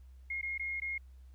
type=tone with dropouts; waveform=sine; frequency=2146 Hz; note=C7; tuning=43 cents sharp; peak=-34 dBFS; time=0.3-0.98 s; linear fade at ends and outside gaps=5 ms; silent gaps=0.414-0.428 / 0.579-0.595 / 0.801-0.818 s; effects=added 64 Hz sine -51 dBFS peak until 1.34 s + pink hiss -75 dBFS RMS until 1.34 s